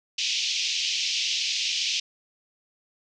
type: band-pass noise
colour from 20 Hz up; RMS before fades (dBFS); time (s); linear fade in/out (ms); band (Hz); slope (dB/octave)
pink; -27; 0.18-2; 5; 2500 to 6200; 48
effects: none